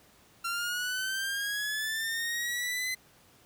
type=linear sweep; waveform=sawtooth; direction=up; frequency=1365 to 2040 Hz; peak=-27 dBFS; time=0.44-2.95 s; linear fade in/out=10 ms; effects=pink hiss -60 dBFS RMS until 3.45 s + high-pass 60 Hz 12 dB/octave